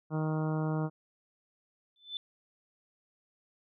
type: harmonic tone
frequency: 156.1 Hz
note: D#3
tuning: 6 cents sharp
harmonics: 1 / 2 / 3 / 4 / 5 / 6 / 7 / 8 / 9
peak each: -30 / -36 / -40 / -42 / -44 / -46 / -47 / -48 / -49 dBFS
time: 0.1-0.9 s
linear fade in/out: 50 ms
type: tone with exponential growth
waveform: sine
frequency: 3520 Hz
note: A7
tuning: in tune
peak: -31 dBFS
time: 1.96-2.17 s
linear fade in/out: 1 ms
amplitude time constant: 45 ms
effects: none